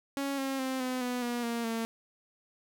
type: tone with pitch steps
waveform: sawtooth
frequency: 277.2 / 269.5 / 261.9 / 254.6 / 247.5 / 240.6 / 233.9 / 227.4 Hz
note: C#4 / C#4 / C4 / C4 / B3 / B3 / A#3 / A#3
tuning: 0 / -49 / +2 / -47 / +4 / -45 / +6 / -43 cents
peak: -27 dBFS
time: 0.17-1.85 s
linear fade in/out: 0 ms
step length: 210 ms
effects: none